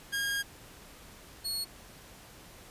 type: tone pair in turn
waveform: sawtooth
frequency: 1625 / 4338 Hz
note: G#6 / C#8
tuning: -38 / -38 cents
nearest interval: octave + perfect fourth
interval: 1700 cents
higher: second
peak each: -26 / -29 dBFS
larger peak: first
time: 0.12-0.43 / 1.44-1.65 s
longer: first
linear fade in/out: 20 ms
effects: pink hiss -52 dBFS RMS until 2.7 s + resampled to 32000 Hz